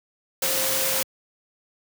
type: tone in noise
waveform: sine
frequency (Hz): 530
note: C5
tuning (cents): +22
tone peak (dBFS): -31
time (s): 0.42-1.03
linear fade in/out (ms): 5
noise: white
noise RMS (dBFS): -24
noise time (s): 0.42-1.03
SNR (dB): -10
effects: high-pass 100 Hz 12 dB/octave